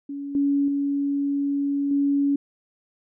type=tone with level steps; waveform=sine; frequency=281.9 Hz; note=C#4; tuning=29 cents sharp; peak=-29 / -18 / -21 / -18 dBFS; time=0.09-2.36 s; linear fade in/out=5 ms; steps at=0.35 / 0.68 / 1.91 s; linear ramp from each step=2 ms; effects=none